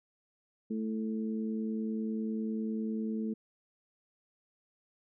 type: harmonic tone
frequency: 110 Hz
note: A2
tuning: in tune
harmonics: 2 / 3 / 4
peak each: -32 / -42 / -42 dBFS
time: 0.7-3.34 s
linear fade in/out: 10 ms
effects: none